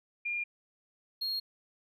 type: tone pair in turn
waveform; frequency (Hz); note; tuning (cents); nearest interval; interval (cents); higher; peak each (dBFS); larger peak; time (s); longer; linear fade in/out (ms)
sine / triangle; 2409 / 4267; D7 / C8; +43 / +33; minor seventh; 990; second; -31 / -30; second; 0.25-0.44 / 1.21-1.4; neither; 10
effects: none